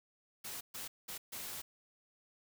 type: noise bursts at uneven times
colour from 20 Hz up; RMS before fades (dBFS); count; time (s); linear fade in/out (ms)
white; -44; 4; 0.44-0.61 / 0.74-0.88 / 1.08-1.18 / 1.32-1.62; 10
effects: none